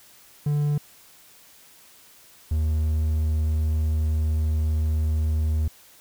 triangle tone pair in turn, 146.83 / 77.78 Hz, D3 / D#2, 0 / 0 cents, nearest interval major seventh, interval 1100 cents, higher first, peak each -18 dBFS, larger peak neither, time 0.46-0.78 / 2.51-5.68 s, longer second, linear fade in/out 5 ms, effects white hiss -52 dBFS RMS until 6 s

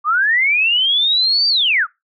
sine linear two-way sweep, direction up then down, 1153 to 4699 to 1153 Hz, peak -12 dBFS, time 0.04-1.87 s, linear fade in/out 50 ms, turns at 1.48 s, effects noise-tail reverb RT60 0.2 s tail -22 dB re dry

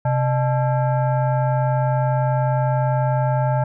sine tone with frequency modulation, 130.81 Hz, C3, in tune, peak -16 dBFS, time 0.05-3.64 s, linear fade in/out 5 ms, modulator 739 Hz, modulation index 0.89, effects none

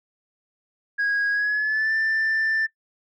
sine tone with pitch glide, 1647 to 1775.4 Hz, G#6 to A6, -15 to +15 cents, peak -18 dBFS, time 0.98-2.67 s, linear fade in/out 20 ms, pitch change +130 cents, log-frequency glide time 1.31-1.94 s, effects noise-tail reverb RT60 0.1 s tail -21 dB re dry + tanh soft clip ceiling -18 dBFS

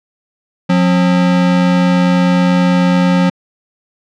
square tone pair together, 179.5 / 268.7 Hz, F3 / C4, +48 / +46 cents, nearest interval perfect fifth, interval 698 cents, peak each -10 / -18 dBFS, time 0.69-3.3 s, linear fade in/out 10 ms, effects low-pass 4000 Hz 12 dB/octave

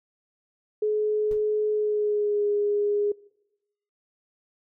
sine tone with pitch glide, 425 to 412.2 Hz, G#4 to G#4, +40 to -13 cents, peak -21 dBFS, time 0.82-3.12 s, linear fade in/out 5 ms, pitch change -53 cents, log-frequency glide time 1.71-2.47 s
brown noise with exponential decay, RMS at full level -33 dBFS, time 1.31-1.44 s, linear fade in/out 2 ms, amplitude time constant 27 ms
effects noise-tail reverb RT60 0.9 s tail -22 dB re dry

